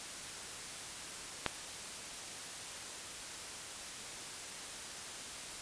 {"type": "click", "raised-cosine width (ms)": 0.3, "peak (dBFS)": -14, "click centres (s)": 1.463, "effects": ["white hiss -45 dBFS RMS until 5.61 s", "resampled to 22050 Hz"]}